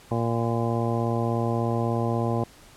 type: harmonic tone with a mistuned harmonic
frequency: 116.54 Hz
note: A#2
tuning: in tune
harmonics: 1 / 2 / 3 / 4 / 5 / 6 / 7 / 9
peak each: -26 / -29 / -31 / -32 / -33 / -34 / -34 / -36 dBFS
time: 0.11-2.44 s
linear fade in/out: 5 ms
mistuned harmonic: 9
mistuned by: -42 cents
effects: pink hiss -51 dBFS RMS until 2.76 s + low-pass 12000 Hz 12 dB/octave